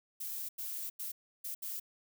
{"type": "noise bursts at uneven times", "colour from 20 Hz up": "violet", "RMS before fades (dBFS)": -40, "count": 5, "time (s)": [[0.2, 0.49], [0.58, 0.9], [0.99, 1.12], [1.44, 1.55], [1.62, 1.8]], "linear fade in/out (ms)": 10, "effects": []}